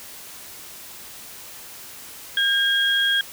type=tone pair together; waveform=sine; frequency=1611 / 3280 Hz; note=G6 / G#7; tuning=+47 / -22 cents; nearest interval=octave; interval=1231 cents; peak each=-20 dBFS; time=2.37-3.21 s; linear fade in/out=2 ms; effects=white hiss -40 dBFS RMS until 3.32 s